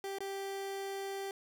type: tone with dropouts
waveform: 30% pulse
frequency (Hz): 392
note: G4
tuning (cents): 0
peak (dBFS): -35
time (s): 0.04-1.31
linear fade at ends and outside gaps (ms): 1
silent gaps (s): 0.185-0.205
effects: none